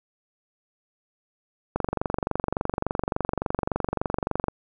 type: click train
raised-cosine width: 1 ms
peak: -10 dBFS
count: 65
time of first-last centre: 1.76-4.483 s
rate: 23.5 Hz
effects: none